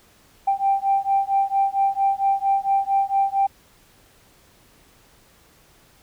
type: beating tone pair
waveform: sine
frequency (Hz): 784 / 788.4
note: G5 / G5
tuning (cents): 0 / +10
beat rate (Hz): 4.4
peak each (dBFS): -20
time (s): 0.47-3.47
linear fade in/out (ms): 10
effects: tanh soft clip ceiling -10 dBFS + pink hiss -55 dBFS RMS until 6.02 s